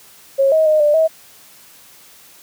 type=tone with pitch steps; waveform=sine; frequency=545 / 633 / 617 / 592 / 641 Hz; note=C#5 / D#5 / D#5 / D5 / E5; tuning=-29 / +30 / -15 / +14 / -49 cents; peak=-10 dBFS; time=0.38-1.08 s; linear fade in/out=20 ms; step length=140 ms; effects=white hiss -45 dBFS RMS until 2.42 s + high-pass 60 Hz 12 dB/octave